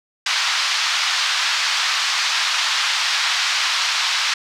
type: band-pass noise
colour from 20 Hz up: white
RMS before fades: -20 dBFS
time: 0.26-4.34 s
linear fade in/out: 5 ms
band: 970 to 5100 Hz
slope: 24 dB/octave
effects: none